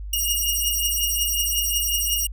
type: beating tone pair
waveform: 10% pulse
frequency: 2850 / 2855.5 Hz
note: F7 / F7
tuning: +34 / +38 cents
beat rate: 5.5 Hz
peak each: -15 dBFS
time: 0.13-2.27 s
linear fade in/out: 5 ms
effects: added 50 Hz sine -30 dBFS peak until 2.32 s